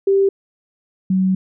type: tone pair in turn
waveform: sine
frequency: 392 / 188.12 Hz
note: G4 / F#3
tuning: 0 / +29 cents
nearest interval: octave + minor second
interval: 1271 cents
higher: first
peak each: -11 / -13 dBFS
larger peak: first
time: 0.07-0.29 / 1.1-1.35 s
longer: second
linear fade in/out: 5 ms
effects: none